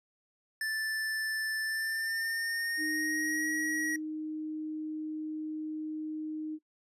square tone with pitch glide, 1760 to 1908.2 Hz, A6 to A#6, 0 to +40 cents, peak -32 dBFS, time 0.61-3.96 s, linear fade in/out 2 ms, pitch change +140 cents, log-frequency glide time 1.62-3.49 s
sine tone, 309.9 Hz, D#4, 7 cents flat, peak -34 dBFS, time 2.77-6.59 s, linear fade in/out 50 ms
effects noise-tail reverb RT60 0.1 s tail -23 dB re dry + resampled to 32000 Hz

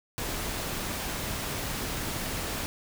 pink noise, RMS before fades -33 dBFS, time 0.18-2.66 s, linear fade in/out 0 ms, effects none

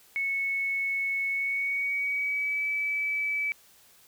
sine tone with pitch glide, 2205 to 2299 Hz, C#7 to D7, -10 to -37 cents, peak -26 dBFS, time 0.16-3.52 s, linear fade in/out 0 ms, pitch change +73 cents, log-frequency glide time 1.29-2.65 s, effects white hiss -58 dBFS RMS until 4.07 s

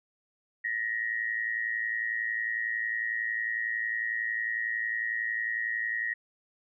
sine tone with amplitude modulation, 1889 Hz, A#6, 22 cents sharp, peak -25 dBFS, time 0.64-6.14 s, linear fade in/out 10 ms, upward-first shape sine, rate 111 Hz, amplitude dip 75%, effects none

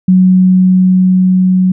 sine tone with level ramp, 185 Hz, F#3, in tune, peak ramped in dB -3 to -6 dBFS, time 0.08-1.72 s, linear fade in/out 5 ms, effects none

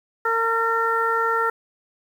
harmonic tone, 456.2 Hz, A#4, 37 cents flat, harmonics 1 / 2 / 3 / 4, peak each -25 / -26 / -21 / -28 dBFS, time 0.25-1.5 s, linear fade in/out 5 ms, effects 8-bit

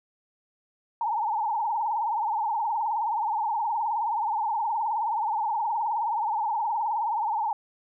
sine tone with vibrato, 880 Hz, A5, in tune, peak -24 dBFS, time 1.01-7.53 s, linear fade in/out 2 ms, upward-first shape triangle, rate 19 Hz, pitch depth 150 cents each way, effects none

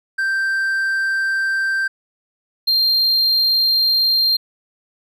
triangle tone pair in turn, 1568 / 4186 Hz, G6 / C8, 0 / 0 cents, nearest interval octave + perfect fourth, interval 1700 cents, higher second, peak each -15 / -12 dBFS, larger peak second, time 0.18-1.88 / 2.67-4.37 s, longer neither, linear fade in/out 10 ms, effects none

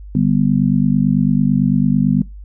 sine chord, G major, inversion second, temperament just, 147 / 196 / 245 Hz, D3 / G3 / B3, +2 / 0 / -14 cents, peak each -16 dBFS, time 0.15-2.22 s, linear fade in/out 2 ms, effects noise-tail reverb RT60 0.2 s tail -20 dB re dry + added 50 Hz sine -31 dBFS peak until 2.44 s

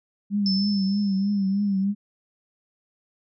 sine tone with vibrato, 198.4 Hz, G3, 21 cents sharp, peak -20 dBFS, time 0.3-1.95 s, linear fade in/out 50 ms, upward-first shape triangle, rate 3.2 Hz, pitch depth 76 cents each way
sine tone with exponential decay, 5274 Hz, E8, in tune, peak -23 dBFS, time 0.46-1.84 s, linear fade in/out 1 ms, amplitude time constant 300 ms
effects none

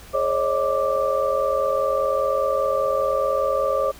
sine tone cluster, 421.4 / 542 / 587 / 627 / 1174 Hz, G#4 / C#5 / D5 / D#5 / D6, +25 / -39 / -1 / +13 / -1 cents, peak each -30 / -21 / -29 / -27 / -25 dBFS, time 0.13-3.92 s, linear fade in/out 20 ms, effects added 58 Hz sine -45 dBFS peak until 3.99 s + pink hiss -45 dBFS RMS until 3.99 s

